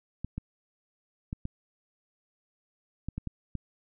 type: clicks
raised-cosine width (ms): 5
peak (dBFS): -21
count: 8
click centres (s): 0.246 / 0.38 / 1.329 / 1.454 / 3.086 / 3.18 / 3.273 / 3.553
effects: none